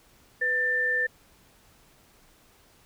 sine tone pair together, 497.8 / 1782.2 Hz, B4 / A6, +14 / +22 cents, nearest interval octave + minor seventh, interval 2208 cents, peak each -33 / -23 dBFS, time 0.41-1.07 s, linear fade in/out 10 ms, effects pink hiss -59 dBFS RMS until 2.85 s

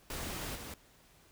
pink noise with level steps, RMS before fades -40 / -45 dBFS, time 0.1-0.74 s, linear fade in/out 2 ms, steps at 0.55 s, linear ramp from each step 5 ms, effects pink hiss -63 dBFS RMS until 1.31 s

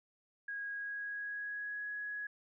sine tone with pitch glide, 1644 to 1674.7 Hz, G#6 to G#6, -18 to +14 cents, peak -38 dBFS, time 0.48-2.27 s, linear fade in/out 5 ms, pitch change +32 cents, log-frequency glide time 0.71-1.89 s, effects none

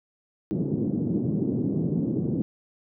pink band-pass noise, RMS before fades -26 dBFS, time 0.51-2.42 s, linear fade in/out 0 ms, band 140 to 340 Hz, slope 24 dB/octave, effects none

